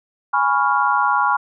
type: chord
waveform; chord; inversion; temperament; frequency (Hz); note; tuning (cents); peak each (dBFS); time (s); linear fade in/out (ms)
sine; C# dominant seventh; second; equal; 830.6 / 987.8 / 1108.7 / 1396.9; G#5 / B5 / C#6 / E#6; 0 / 0 / 0 / 0; -20; 0.33-1.37; 10
effects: none